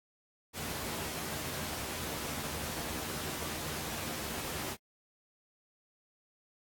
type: noise with comb filter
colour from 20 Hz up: pink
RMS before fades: -38 dBFS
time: 0.53-4.77 s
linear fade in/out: 50 ms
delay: 13 ms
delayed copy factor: +0.55
effects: high-pass 80 Hz 12 dB/octave + AAC 64 kbps